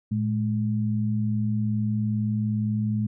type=tone pair together; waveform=sine; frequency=112.2 / 211.8 Hz; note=A2 / G#3; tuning=+34 / +34 cents; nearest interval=major seventh; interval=1100 cents; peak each=-25 dBFS; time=0.11-3.07 s; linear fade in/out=10 ms; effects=none